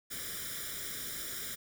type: noise with comb filter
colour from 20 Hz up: white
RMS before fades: -40 dBFS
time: 0.1-1.56 s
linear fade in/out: 20 ms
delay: 0.56 ms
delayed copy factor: +0.9
effects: none